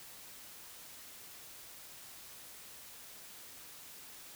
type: silence
effects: white hiss -52 dBFS RMS until 4.35 s